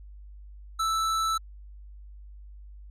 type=tone; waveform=square; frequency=1318.5 Hz; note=E6; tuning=in tune; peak=-25 dBFS; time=0.79-1.38 s; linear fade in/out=10 ms; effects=added 50 Hz sine -43 dBFS peak until 2.9 s + low-pass 10000 Hz 12 dB/octave